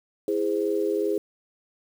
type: chord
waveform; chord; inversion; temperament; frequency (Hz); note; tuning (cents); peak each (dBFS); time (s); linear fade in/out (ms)
sine; E augmented; none; just; 329.6 / 412 / 515; E4 / G#4 / B#4; 0 / -14 / -28; -28 / -24 / -30; 0.28-1.18; 2
effects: 8-bit